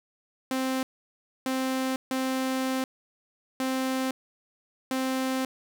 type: tone bursts at uneven times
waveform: sawtooth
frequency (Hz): 261.6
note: C4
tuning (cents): 0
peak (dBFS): -22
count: 5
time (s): 0.51-0.83 / 1.46-1.96 / 2.11-2.84 / 3.6-4.11 / 4.91-5.45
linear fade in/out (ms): 2
effects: none